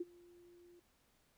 sine tone with ADSR envelope, 349.2 Hz, F4, in tune, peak -35 dBFS, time 0-0.8 s, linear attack 7 ms, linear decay 31 ms, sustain -24 dB, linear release 8 ms, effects pink hiss -74 dBFS RMS until 1.37 s

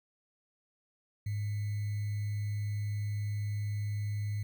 sine tone with sample-and-hold, 103.83 Hz, G#2, in tune, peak -31 dBFS, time 1.26-4.43 s, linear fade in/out 5 ms, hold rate 2100 Hz, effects none

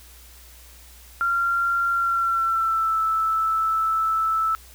sine tone with pitch glide, 1381 to 1315.6 Hz, F6 to E6, -20 to -4 cents, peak -19 dBFS, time 1.21-4.55 s, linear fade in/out 0 ms, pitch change -84 cents, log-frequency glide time 1.91-3 s, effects added 60 Hz sine -47 dBFS peak until 4.74 s + white hiss -49 dBFS RMS until 4.74 s

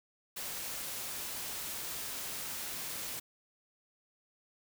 white noise, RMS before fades -40 dBFS, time 0.36-3.2 s, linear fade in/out 10 ms, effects none

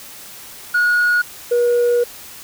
sine tone pair in turn, 1449 / 481 Hz, F#6 / B4, -37 / -46 cents, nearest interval octave + perfect fifth, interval 1909 cents, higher first, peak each -10 dBFS, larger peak neither, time 0.74-1.22 / 1.51-2.04 s, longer second, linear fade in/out 10 ms, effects tanh soft clip ceiling -11 dBFS + white hiss -37 dBFS RMS until 2.43 s

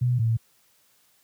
sine tone pair in turn, 123.47 / 113.69 Hz, B2 / A#2, 0 / -43 cents, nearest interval minor second, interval 143 cents, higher first, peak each -19 / -19 dBFS, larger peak neither, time 0.01-0.19 / 0.19-0.37 s, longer neither, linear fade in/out 10 ms, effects white hiss -63 dBFS RMS until 1.23 s + high-pass 60 Hz 12 dB/octave

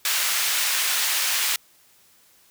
pink high-pass noise, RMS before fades -23 dBFS, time 0.05-1.56 s, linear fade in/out 2 ms, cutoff 1800 Hz, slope 12 dB/octave, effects white hiss -57 dBFS RMS until 2.5 s

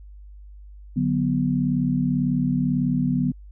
sine chord, B minor, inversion first, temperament equal, 146.83 / 185 / 246.9 Hz, D3 / F#3 / B3, 0 / 0 / 0 cents, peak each -24 / -25 / -22 dBFS, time 0.96-3.32 s, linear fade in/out 10 ms, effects added 50 Hz sine -40 dBFS peak until 3.51 s

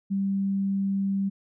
sine tone, 196 Hz, G3, in tune, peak -23 dBFS, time 0.1-1.3 s, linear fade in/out 20 ms, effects none

